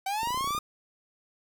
45% pulse linear sweep, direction up, 757 to 1231 Hz, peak -28 dBFS, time 0.06-0.59 s, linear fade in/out 5 ms
clicks, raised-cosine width 2 ms, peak -28 dBFS, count 11, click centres 0.232 / 0.273 / 0.306 / 0.345 / 0.375 / 0.409 / 0.444 / 0.475 / 0.507 / 0.549 / 0.58 s
effects 9-bit

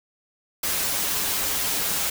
white noise with comb filter, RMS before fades -25 dBFS, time 0.63-2.1 s, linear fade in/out 5 ms, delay 8.2 ms, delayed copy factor -0.65, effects none

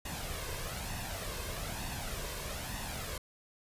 pink noise with flanger, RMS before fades -39 dBFS, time 0.05-3.18 s, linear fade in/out 5 ms, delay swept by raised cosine 1.1 to 1.93 ms, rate 1.1 Hz, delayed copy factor +0.55, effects resampled to 32000 Hz

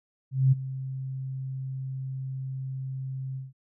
sine tone with ADSR envelope, 132.5 Hz, C3, 22 cents sharp, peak -15 dBFS, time 0.31-3.53 s, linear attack 210 ms, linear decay 19 ms, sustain -16 dB, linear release 170 ms, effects none

